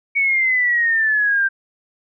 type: exponential sweep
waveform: sine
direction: down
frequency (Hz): 2244 to 1568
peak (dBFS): -14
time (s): 0.15-1.49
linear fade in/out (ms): 20
effects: none